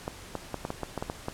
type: clicks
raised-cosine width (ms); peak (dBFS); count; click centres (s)
1; -17; 10; 0.079 / 0.353 / 0.543 / 0.651 / 0.704 / 0.833 / 0.977 / 1.025 / 1.099 / 1.284
effects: pink hiss -46 dBFS RMS until 1.33 s + low-pass 11000 Hz 12 dB/octave